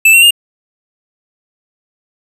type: tone with pitch steps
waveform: square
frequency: 2637 / 2728 / 2823 Hz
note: E7 / F7 / F7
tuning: 0 / -41 / +18 cents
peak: -4 dBFS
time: 0.05-0.308 s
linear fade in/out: 5 ms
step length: 86 ms
effects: none